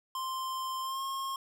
square tone with pitch glide, 1046.5 to 1076.5 Hz, C6 to C6, 0 to +49 cents, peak -34 dBFS, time 0.15-1.36 s, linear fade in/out 2 ms, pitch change +49 cents, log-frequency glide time 0.82-1.02 s, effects none

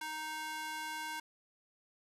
square tone with high-pass filter, 311.1 Hz, D#4, in tune, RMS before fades -41 dBFS, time 0.01-1.2 s, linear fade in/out 5 ms, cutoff 1100 Hz, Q 1.5, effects resampled to 32000 Hz + 11-bit

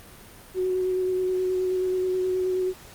sine tone with vibrato, 370 Hz, F#4, in tune, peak -22 dBFS, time 0.54-2.74 s, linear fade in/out 50 ms, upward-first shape square, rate 9.4 Hz, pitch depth 11 cents each way, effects pink hiss -47 dBFS RMS until 2.94 s + Opus 32 kbps

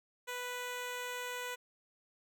10% pulse tone, 493.9 Hz, B4, in tune, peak -30 dBFS, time 0.27-1.56 s, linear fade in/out 20 ms, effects none

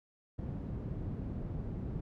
white low-pass noise, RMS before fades -39 dBFS, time 0.38-2.01 s, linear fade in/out 10 ms, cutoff 170 Hz, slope 12 dB/octave, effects none

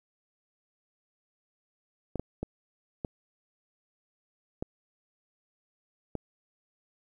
clicks, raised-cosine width 2 ms, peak -19 dBFS, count 6, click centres 2.157 / 2.196 / 2.43 / 3.048 / 4.625 / 6.153 s, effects 10-bit

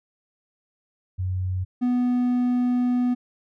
sine / triangle tone pair in turn, 92.5 / 246.9 Hz, F#2 / B3, 0 / 0 cents, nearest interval octave + perfect fourth, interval 1700 cents, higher second, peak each -23 / -17 dBFS, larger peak second, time 1.18-1.65 / 1.81-3.15 s, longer second, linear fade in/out 20 ms, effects none

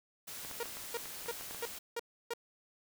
white noise, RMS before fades -45 dBFS, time 0.27-1.79 s, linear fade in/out 10 ms
clicks, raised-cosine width 0.5 ms, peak -31 dBFS, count 9, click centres 0.449 / 0.513 / 0.657 / 0.77 / 1.057 / 1.26 / 1.41 / 1.51 / 1.547 s
sawtooth tone bursts, 470 Hz, A#4, 14 cents sharp, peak -31 dBFS, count 6, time 0.6-2.336 s, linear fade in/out 2 ms, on 31 ms, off 310 ms
effects none

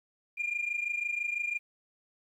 sine tone pair together, 2400 / 2426 Hz, D7 / D#7, +37 / -44 cents, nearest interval unison, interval 19 cents, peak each -31 / -33 dBFS, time 0.37-1.59 s, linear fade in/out 20 ms, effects tanh soft clip ceiling -25 dBFS + 11-bit

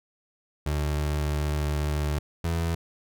30% pulse tone pair in turn, 74.4 / 83.25 Hz, D2 / E2, +23 / +18 cents, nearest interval major second, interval 195 cents, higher second, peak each -22 dBFS, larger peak neither, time 0.66-2.19 / 2.44-2.75 s, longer first, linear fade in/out 5 ms, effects none

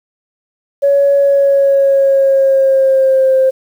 sine tone with pitch glide, 561 to 526.5 Hz, C#5 to C5, +21 to +11 cents, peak -6 dBFS, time 0.82-3.51 s, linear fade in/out 20 ms, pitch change -110 cents, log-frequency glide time 1.17-3.35 s, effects tanh soft clip ceiling -2 dBFS + 7-bit

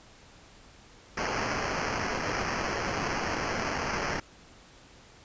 blue noise with sample-and-hold, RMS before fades -31 dBFS, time 1.17-4.2 s, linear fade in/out 5 ms, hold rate 3675 Hz, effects pink hiss -54 dBFS RMS until 5.24 s + resampled to 16000 Hz

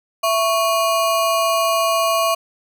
square ring-modulated tone, 887 Hz, A5, 14 cents sharp, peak -13 dBFS, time 0.23-2.35 s, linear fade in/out 10 ms, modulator 222 Hz, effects none

